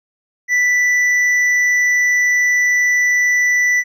triangle tone with hard clipping, 1975.5 Hz, B6, in tune, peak -13 dBFS, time 0.48-3.84 s, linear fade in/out 50 ms, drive 8 dB, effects none

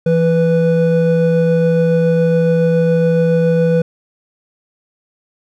triangle tone pair together, 167.02 / 493.9 Hz, E3 / B4, +23 / 0 cents, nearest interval octave + perfect fifth, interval 1877 cents, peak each -11 dBFS, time 0.06-3.82 s, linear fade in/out 5 ms, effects none

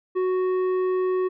sine tone with tanh clipping, 370 Hz, F#4, in tune, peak -22 dBFS, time 0.15-1.29 s, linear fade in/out 20 ms, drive 9 dB, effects none

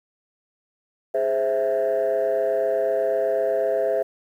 sine chord, Ab augmented, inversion none, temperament equal, 415.3 / 523.3 / 659.3 Hz, Ab4 / C5 / E5, 0 / 0 / 0 cents, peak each -24 / -22 / -21 dBFS, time 1.14-4.03 s, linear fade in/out 10 ms, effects tanh soft clip ceiling -15 dBFS + 9-bit

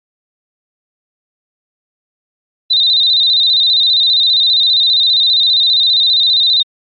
sine tone with vibrato, 3841 Hz, B7, 49 cents flat, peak -8 dBFS, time 2.7-6.63 s, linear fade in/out 10 ms, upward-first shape square, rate 15 Hz, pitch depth 66 cents each way, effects Opus 48 kbps

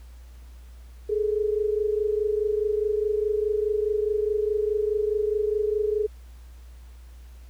sine tone pair together, 417.4 / 442.2 Hz, G#4 / A4, +9 / +9 cents, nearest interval minor second, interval 100 cents, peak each -23 / -27 dBFS, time 1.09-6.07 s, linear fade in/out 10 ms, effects added 60 Hz sine -42 dBFS peak until 7.49 s + pink hiss -59 dBFS RMS until 7.49 s

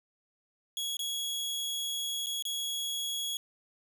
sawtooth tone with dropouts, 3337 Hz, G#7, 8 cents sharp, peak -29 dBFS, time 0.77-3.37 s, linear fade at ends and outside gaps 1 ms, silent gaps 0.969-0.992 / 2.261-2.268 / 2.424-2.452 s, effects none

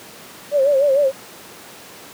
sine tone with vibrato, 557 Hz, C#5, 8 cents sharp, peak -12 dBFS, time 0.51-1.12 s, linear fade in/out 50 ms, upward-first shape sine, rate 6.6 Hz, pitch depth 95 cents each way, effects pink hiss -39 dBFS RMS until 2.13 s + high-pass 200 Hz 12 dB/octave

